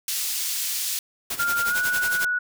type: high-pass noise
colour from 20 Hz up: pink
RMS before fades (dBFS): -27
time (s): 0.08-0.99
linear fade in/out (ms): 2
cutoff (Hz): 4300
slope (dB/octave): 12
type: noise with tremolo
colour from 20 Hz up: white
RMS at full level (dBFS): -27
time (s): 1.3-2.25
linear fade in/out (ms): 5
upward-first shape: sine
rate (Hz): 11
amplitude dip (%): 75
type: tone with pitch glide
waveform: sine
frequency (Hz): 1400 to 1468.8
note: F6 to F#6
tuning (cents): +4 to -13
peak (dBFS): -21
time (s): 1.39-2.39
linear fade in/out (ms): 10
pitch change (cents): +83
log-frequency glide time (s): 1.67-1.76
effects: none